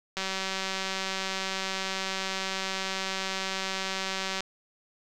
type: click train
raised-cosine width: 0.2 ms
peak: -14 dBFS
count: 810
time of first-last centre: 0.17-4.406 s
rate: 191 Hz
effects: none